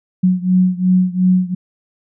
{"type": "beating tone pair", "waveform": "sine", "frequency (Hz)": [182.5, 185.3], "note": ["F#3", "F#3"], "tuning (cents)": [-24, 3], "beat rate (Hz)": 2.8, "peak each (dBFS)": [-13, -15], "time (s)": [0.23, 1.55], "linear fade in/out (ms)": 10, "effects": []}